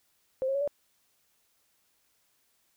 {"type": "tone with pitch steps", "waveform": "sine", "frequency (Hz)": [523.3, 541.1, 559.6, 578.6], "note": ["C5", "C#5", "C#5", "D5"], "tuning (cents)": [0, -42, 16, -26], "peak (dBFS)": -26, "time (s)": [0.42, 0.676], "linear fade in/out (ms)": 0, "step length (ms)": 64, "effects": ["white hiss -71 dBFS RMS until 2.76 s"]}